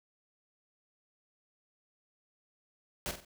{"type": "noise with echo", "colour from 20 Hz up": "pink", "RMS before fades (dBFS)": -36, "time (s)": [3.06, 3.11], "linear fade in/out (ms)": 0, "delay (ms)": 46, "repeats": 3, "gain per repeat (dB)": -8, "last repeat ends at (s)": 3.248, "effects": []}